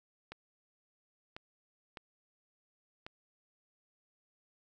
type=clicks; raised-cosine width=0.3 ms; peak=-28 dBFS; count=4; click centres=0.32 / 1.365 / 1.972 / 3.065 s; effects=none

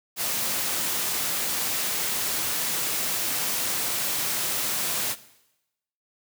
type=noise; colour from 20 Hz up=white; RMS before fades=-27 dBFS; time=0.16-5.16 s; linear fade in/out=50 ms; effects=noise-tail reverb RT60 0.9 s tail -17 dB re dry + high-pass 100 Hz 12 dB/octave

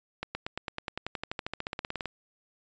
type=accelerating click train; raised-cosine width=0.3 ms; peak=-17 dBFS; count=24; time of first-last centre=0.23-2.057 s; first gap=120 ms; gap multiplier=0.96; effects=resampled to 16000 Hz

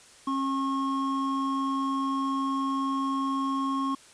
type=tone pair together; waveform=triangle; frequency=270.9 / 1086 Hz; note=C#4 / C#6; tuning=-40 / -36 cents; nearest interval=2 octaves; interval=2404 cents; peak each=-26 / -27 dBFS; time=0.27-3.95 s; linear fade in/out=5 ms; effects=white hiss -53 dBFS RMS until 4.13 s + resampled to 22050 Hz

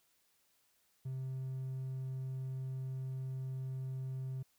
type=tone; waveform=triangle; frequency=131.3 Hz; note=C3; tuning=6 cents sharp; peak=-35 dBFS; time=1.05-4.43 s; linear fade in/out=10 ms; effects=tanh soft clip ceiling -31 dBFS + white hiss -74 dBFS RMS until 4.58 s

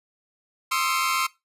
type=tone cluster; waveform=sawtooth; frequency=1054 / 1256 / 1343 / 2264 Hz; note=C6 / D#6 / E6 / C#7; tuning=+12 / +16 / +32 / +36 cents; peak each=-22 / -25 / -24 / -28 dBFS; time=0.71-1.27 s; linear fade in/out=10 ms; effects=noise-tail reverb RT60 0.2 s tail -19 dB re dry + resampled to 32000 Hz

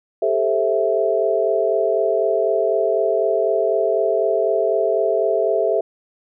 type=chord; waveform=sine; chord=A minor seventh; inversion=third; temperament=just; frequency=396 / 440 / 528 / 660 Hz; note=G4 / A4 / C5 / E5; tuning=+18 / 0 / +16 / +2 cents; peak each=-22 / -21 / -24 / -19 dBFS; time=0.22-5.81 s; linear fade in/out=5 ms; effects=none

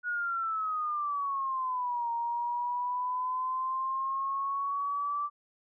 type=exponential two-way sweep; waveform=sine; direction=down then up; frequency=1463 to 932.3 to 1170 Hz; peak=-29 dBFS; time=0.03-5.3 s; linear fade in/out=50 ms; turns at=2.11 s; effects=none

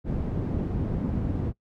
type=low-pass noise; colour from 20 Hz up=white; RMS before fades=-28 dBFS; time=0.04-1.53 s; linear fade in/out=50 ms; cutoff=200 Hz; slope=12 dB/octave; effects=noise-tail reverb RT60 0.1 s tail -21 dB re dry

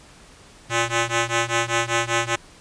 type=ring-modulated tone; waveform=5% pulse; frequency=233.1 Hz; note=A#3; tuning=in tune; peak=-6 dBFS; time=0.69-2.36 s; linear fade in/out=10 ms; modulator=114 Hz; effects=pink hiss -48 dBFS RMS until 2.6 s + resampled to 22050 Hz

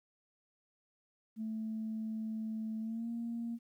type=tone with pitch glide; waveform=sine; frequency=220 to 233.1 Hz; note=A3 to A#3; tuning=0 to 0 cents; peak=-35 dBFS; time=1.36-3.59 s; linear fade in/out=50 ms; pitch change=+100 cents; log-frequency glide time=2.8-3.09 s; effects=tanh soft clip ceiling -31 dBFS + 12-bit

